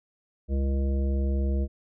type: harmonic tone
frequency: 68 Hz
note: C#2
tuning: 33 cents flat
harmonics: 1 / 3 / 5 / 7 / 9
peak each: -23 / -33 / -37 / -40 / -42 dBFS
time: 0.48-1.68 s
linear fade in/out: 50 ms
effects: none